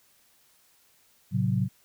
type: chord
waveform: sine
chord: F# diminished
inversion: first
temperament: just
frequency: 111 / 133.2 / 185 Hz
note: A2 / C3 / F#3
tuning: +16 / +31 / 0 cents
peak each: -27 dBFS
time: 1.31-1.69 s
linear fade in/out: 50 ms
effects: white hiss -63 dBFS RMS until 1.84 s